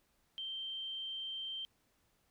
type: tone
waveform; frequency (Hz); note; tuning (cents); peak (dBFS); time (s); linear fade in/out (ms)
sine; 3136; G7; 0; -39; 0.38-1.65; 0
effects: pink hiss -75 dBFS RMS until 2.3 s